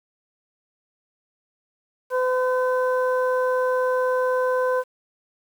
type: harmonic tone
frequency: 508 Hz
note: B4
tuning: 49 cents sharp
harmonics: 1 / 2 / 3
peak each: -20 / -26 / -30 dBFS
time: 2.1-4.84 s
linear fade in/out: 50 ms
effects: 8-bit